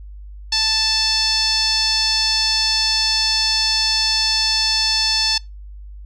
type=tone with low-pass filter; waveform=5% pulse; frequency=880 Hz; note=A5; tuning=in tune; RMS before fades=-18 dBFS; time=0.52-5.38 s; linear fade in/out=5 ms; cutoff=4900 Hz; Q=5.9; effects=noise-tail reverb RT60 0.2 s tail -23 dB re dry + added 50 Hz sine -33 dBFS peak until 6.05 s